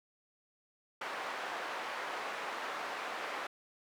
white band-pass noise, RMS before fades -40 dBFS, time 1.01-3.47 s, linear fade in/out 5 ms, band 520 to 1500 Hz, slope 12 dB/octave, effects none

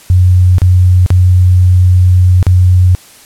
sine tone with dropouts, 90.9 Hz, F#2, 30 cents flat, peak -3 dBFS, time 0.1-2.95 s, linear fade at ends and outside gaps 0 ms, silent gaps 0.583-0.618 / 1.062-1.104 / 2.428-2.467 s, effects white hiss -38 dBFS RMS until 3.25 s + low-pass 12000 Hz 12 dB/octave

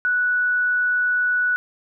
sine tone, 1476 Hz, F#6, 5 cents flat, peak -17 dBFS, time 0.05-1.56 s, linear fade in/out 0 ms, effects none

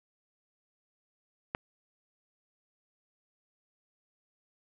click, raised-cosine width 0.5 ms, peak -16 dBFS, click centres 1.549 s, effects none

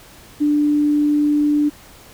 sine tone, 295.2 Hz, D4, 9 cents sharp, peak -13 dBFS, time 0.4-1.7 s, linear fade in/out 20 ms, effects pink hiss -44 dBFS RMS until 2.13 s

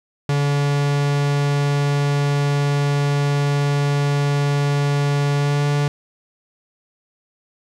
45% pulse tone with pitch glide, 143.1 to 144.76 Hz, D3 to D3, -45 to -25 cents, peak -16 dBFS, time 0.29-5.88 s, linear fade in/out 2 ms, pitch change +20 cents, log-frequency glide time 5.36-5.65 s, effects low-pass 7000 Hz 12 dB/octave + 8-bit

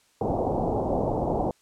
white low-pass noise, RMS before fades -26 dBFS, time 0.21-1.51 s, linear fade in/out 2 ms, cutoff 830 Hz, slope 48 dB/octave, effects white hiss -63 dBFS RMS until 1.61 s + low-pass 9000 Hz 12 dB/octave

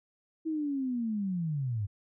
sine linear sweep, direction down, 324.7 to 95.9 Hz, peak -29 dBFS, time 0.45-1.87 s, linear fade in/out 20 ms, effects none

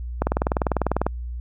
click train, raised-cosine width 1 ms, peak -6 dBFS, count 18, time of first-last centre 0.22-1.066 s, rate 20.1 Hz, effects added 60 Hz sine -28 dBFS peak until 1.4 s

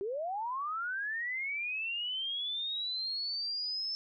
sine linear sweep, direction up, 375.4 to 5300 Hz, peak -33 dBFS, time 0.01-3.95 s, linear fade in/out 0 ms, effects none

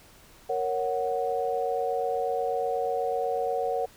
sine chord, F# major, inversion first, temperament equal, 466.2 / 554.4 / 740 Hz, A#4 / C#5 / F#5, 0 / 0 / 0 cents, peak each -29 / -31 / -29 dBFS, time 0.49-3.86 s, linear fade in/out 10 ms, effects pink hiss -54 dBFS RMS until 3.96 s

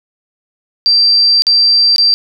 sine tone with dropouts, 4699 Hz, D8, in tune, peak -6 dBFS, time 0.86-2.14 s, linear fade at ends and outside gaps 0 ms, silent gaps 1.421-1.468 / 1.961-1.982 s, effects none

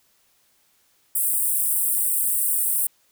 pink high-pass noise, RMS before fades -22 dBFS, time 1.15-2.87 s, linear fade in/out 5 ms, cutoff 8300 Hz, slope 96 dB/octave, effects white hiss -63 dBFS RMS until 3.11 s

